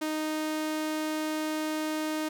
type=tone; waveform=sawtooth; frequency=310 Hz; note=D#4; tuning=6 cents flat; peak=-25 dBFS; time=0.01-2.29 s; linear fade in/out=10 ms; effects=none